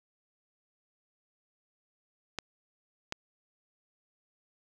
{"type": "clicks", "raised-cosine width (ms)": 0.2, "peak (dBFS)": -16, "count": 2, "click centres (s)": [2.387, 3.124], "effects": []}